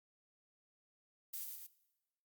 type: noise with echo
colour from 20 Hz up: violet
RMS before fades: -43 dBFS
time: 1.33-1.45 s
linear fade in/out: 10 ms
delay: 110 ms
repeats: 2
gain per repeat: -4 dB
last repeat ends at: 1.67 s
effects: noise-tail reverb RT60 1.0 s tail -19 dB re dry + Opus 48 kbps